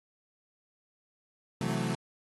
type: chord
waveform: 35% pulse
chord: F# half-diminished seventh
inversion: second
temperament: equal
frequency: 130.81 / 164.81 / 185 / 220 Hz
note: C3 / E3 / F#3 / A3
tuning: 0 / 0 / 0 / 0 cents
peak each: -33 dBFS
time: 1.61-1.95 s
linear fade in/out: 2 ms
effects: AAC 32 kbps